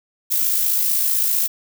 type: noise with amplitude modulation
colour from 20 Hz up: violet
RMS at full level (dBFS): -17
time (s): 0.3-1.48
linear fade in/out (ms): 20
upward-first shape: sine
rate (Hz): 55.5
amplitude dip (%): 40
effects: none